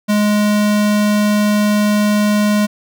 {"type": "tone", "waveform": "square", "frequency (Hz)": 208.7, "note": "G#3", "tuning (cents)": 9, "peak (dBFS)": -12, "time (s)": [0.08, 2.67], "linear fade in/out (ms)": 20, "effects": []}